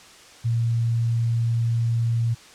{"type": "tone", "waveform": "sine", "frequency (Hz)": 116.1, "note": "A#2", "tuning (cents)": -7, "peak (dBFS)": -19, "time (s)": [0.44, 2.35], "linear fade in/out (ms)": 20, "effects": ["white hiss -47 dBFS RMS until 2.54 s", "low-pass 7000 Hz 12 dB/octave"]}